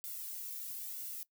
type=noise with flanger; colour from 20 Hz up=violet; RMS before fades=-43 dBFS; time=0.04-1.23 s; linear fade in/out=0 ms; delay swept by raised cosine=1.4 to 2.24 ms; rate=1 Hz; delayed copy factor=+0.8; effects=noise-tail reverb RT60 0.1 s tail -20 dB re dry